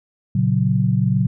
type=chord; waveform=sine; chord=F# major; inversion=first; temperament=equal; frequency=116.54 / 138.59 / 185 Hz; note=A#2 / C#3 / F#3; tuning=0 / 0 / 0 cents; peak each=-19 dBFS; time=0.35-1.27 s; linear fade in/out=5 ms; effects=none